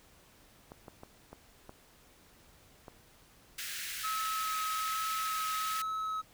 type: clicks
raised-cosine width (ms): 1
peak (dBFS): -32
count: 6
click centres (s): 0.719 / 0.882 / 1.034 / 1.33 / 1.694 / 2.882
type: high-pass noise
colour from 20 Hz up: pink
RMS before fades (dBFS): -40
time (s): 3.58-5.82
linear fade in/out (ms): 5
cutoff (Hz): 1500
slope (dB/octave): 48
type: tone with vibrato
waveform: triangle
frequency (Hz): 1286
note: E6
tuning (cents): -43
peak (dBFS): -31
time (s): 4.03-6.22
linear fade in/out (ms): 20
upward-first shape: sine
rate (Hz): 1.2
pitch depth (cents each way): 9
effects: pink hiss -61 dBFS RMS until 6.33 s